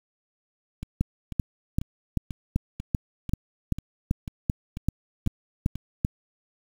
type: two click trains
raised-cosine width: 5 ms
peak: -10 / -21 dBFS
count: 14 / 11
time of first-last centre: 1.01-6.049 / 0.83-5.756 s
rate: 2.58 / 2.03 Hz
effects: 7-bit